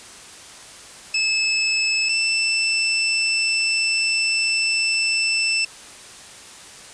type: tone pair in turn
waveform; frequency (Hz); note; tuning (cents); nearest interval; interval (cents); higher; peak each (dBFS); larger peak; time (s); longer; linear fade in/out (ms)
25% pulse; 2608 / 2657; E7 / E7; -19 / +13; unison; 32; second; -14; neither; 1.14-2.09 / 2.09-5.65; second; 5
effects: white hiss -41 dBFS RMS until 6.93 s + resampled to 22050 Hz